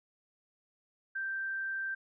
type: tone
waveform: sine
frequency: 1568 Hz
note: G6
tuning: in tune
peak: -33 dBFS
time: 1.15-1.95 s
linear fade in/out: 10 ms
effects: none